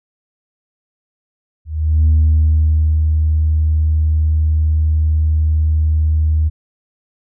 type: tone with ADSR envelope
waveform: sine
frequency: 77.78 Hz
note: D#2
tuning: in tune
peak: -6 dBFS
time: 1.65-6.5 s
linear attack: 410 ms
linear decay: 950 ms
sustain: -4 dB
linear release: 27 ms
effects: tanh soft clip ceiling -6 dBFS